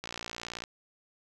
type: click train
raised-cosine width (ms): 0.2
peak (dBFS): -20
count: 36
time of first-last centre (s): 0.04-0.638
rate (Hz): 58.5
effects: none